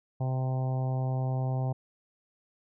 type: harmonic tone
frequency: 130 Hz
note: C3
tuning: 11 cents flat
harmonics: 1 / 2 / 3 / 4 / 5 / 6 / 7 / 8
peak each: -27 / -42 / -44 / -43 / -41 / -41 / -47 / -54 dBFS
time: 0.2-1.73 s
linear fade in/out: 10 ms
effects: none